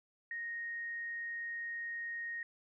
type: tone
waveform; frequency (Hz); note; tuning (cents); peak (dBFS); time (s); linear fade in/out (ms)
sine; 1864.7; A#6; 0; -38; 0.31-2.43; 2
effects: none